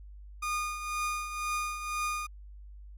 30% pulse tone with tremolo, 1222 Hz, D#6, 32 cents flat, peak -26 dBFS, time 0.42-2.27 s, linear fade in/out 10 ms, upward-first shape triangle, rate 2 Hz, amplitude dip 65%, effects added 50 Hz sine -45 dBFS peak until 2.97 s + resampled to 32000 Hz

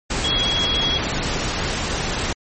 sine tone in noise, 3322 Hz, G#7, in tune, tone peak -19 dBFS, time 0.24-0.98 s, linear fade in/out 5 ms, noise pink, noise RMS -23 dBFS, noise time 0.1-2.33 s, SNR +1 dB, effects MP3 32 kbps

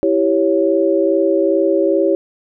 sine chord, C# diminished, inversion first, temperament equal, 329.6 / 392 / 554.4 Hz, E4 / G4 / C#5, 0 / 0 / 0 cents, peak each -16 dBFS, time 0.03-2.15 s, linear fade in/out 0 ms, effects none

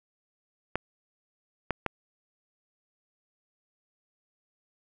clicks, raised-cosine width 0.5 ms, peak -12 dBFS, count 3, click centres 0.756 / 1.707 / 1.863 s, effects none

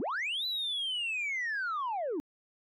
sine linear two-way sweep, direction up then down, 196 to 4026 to 272.1 Hz, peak -29 dBFS, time 0-2.2 s, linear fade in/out 0 ms, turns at 0.46 s, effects tanh soft clip ceiling -29 dBFS

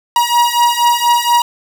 45% pulse beating tone pair, 953 / 957.2 Hz, A#5 / A#5, +38 / +46 cents, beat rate 4.2 Hz, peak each -13 dBFS, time 0.16-1.42 s, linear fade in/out 2 ms, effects none

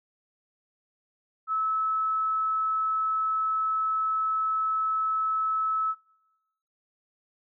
sine tone, 1300 Hz, E6, 24 cents flat, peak -24 dBFS, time 1.47-5.95 s, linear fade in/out 50 ms, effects noise-tail reverb RT60 1.0 s tail -23 dB re dry

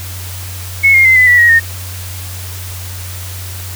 sine tone with pitch steps, 2194 / 2130 / 2068 / 2008 / 1950.1 / 1893.5 / 1838.5 Hz, C#7 / C7 / C7 / B6 / B6 / A#6 / A#6, -18 / +30 / -21 / +28 / -22 / +27 / -24 cents, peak -4 dBFS, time 0.83-1.6 s, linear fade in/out 20 ms, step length 110 ms, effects added 91 Hz sine -24 dBFS peak until 3.75 s + white hiss -29 dBFS RMS until 3.75 s

